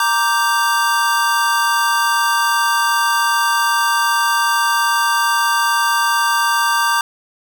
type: chord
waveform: square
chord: G minor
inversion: first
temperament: equal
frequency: 932.3 / 1174.7 / 1568 Hz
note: Bb5 / D6 / G6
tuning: 0 / 0 / 0 cents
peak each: -19 dBFS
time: 0-7.01 s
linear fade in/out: 2 ms
effects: none